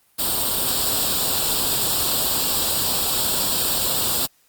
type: noise with comb filter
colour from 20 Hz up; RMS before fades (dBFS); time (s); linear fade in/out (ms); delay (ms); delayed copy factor
white; -21; 0.18-4.27; 20; 0.24; +0.75
effects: white hiss -60 dBFS RMS until 4.48 s + Opus 32 kbps